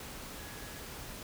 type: tone in noise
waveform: sine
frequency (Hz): 1677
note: G#6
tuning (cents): +16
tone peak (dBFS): -55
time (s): 0.39-0.79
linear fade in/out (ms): 2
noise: pink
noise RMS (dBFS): -45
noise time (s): 0-1.23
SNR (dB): -13
effects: none